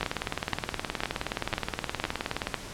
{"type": "two click trains", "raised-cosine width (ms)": 0.3, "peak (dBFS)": [-12, -10], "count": [48, 6], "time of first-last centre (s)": [[0.01, 2.471], [0.03, 2.543]], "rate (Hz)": [19.1, 1.99], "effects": ["pink hiss -41 dBFS RMS until 2.73 s", "low-pass 9000 Hz 12 dB/octave"]}